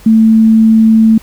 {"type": "tone", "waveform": "sine", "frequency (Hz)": 221.9, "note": "A3", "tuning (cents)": 15, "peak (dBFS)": -3, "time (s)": [0.06, 1.18], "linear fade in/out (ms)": 5, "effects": ["added 50 Hz sine -37 dBFS peak until 1.22 s", "pink hiss -39 dBFS RMS until 1.22 s"]}